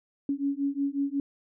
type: beating tone pair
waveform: sine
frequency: 277.2 / 282.7 Hz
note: C#4 / C#4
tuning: 0 / +34 cents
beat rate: 5.5 Hz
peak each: -29 dBFS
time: 0.29-1.2 s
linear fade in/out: 2 ms
effects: none